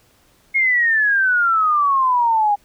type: exponential sweep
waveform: sine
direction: down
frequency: 2173 to 808 Hz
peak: -13 dBFS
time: 0.54-2.56 s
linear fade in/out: 20 ms
effects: pink hiss -56 dBFS RMS until 2.64 s